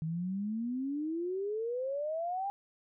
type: exponential sweep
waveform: sine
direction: up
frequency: 155.56 to 810 Hz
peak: -32 dBFS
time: 0.02-2.5 s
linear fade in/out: 0 ms
effects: none